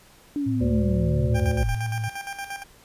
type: linear sweep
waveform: sine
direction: down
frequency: 294.8 to 35.43 Hz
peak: -23 dBFS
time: 0.36-1.75 s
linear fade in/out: 0 ms
type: tone with vibrato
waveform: sine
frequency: 111.8 Hz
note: A2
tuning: 28 cents sharp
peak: -25 dBFS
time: 0.46-2.09 s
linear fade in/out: 10 ms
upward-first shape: sine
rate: 8.1 Hz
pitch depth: 33 cents each way
type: harmonic tone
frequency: 72.9 Hz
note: D2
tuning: 12 cents flat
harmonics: 1 / 3 / 5 / 7 / 8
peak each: -25 / -30 / -32 / -33 / -34 dBFS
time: 0.6-1.64 s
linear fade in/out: 20 ms
type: tone with tremolo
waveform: 20% pulse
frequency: 794 Hz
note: G5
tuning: 22 cents sharp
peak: -25 dBFS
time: 1.34-2.64 s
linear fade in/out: 20 ms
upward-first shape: square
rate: 8.6 Hz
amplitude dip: 65%
effects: pink hiss -53 dBFS RMS until 2.84 s + resampled to 32000 Hz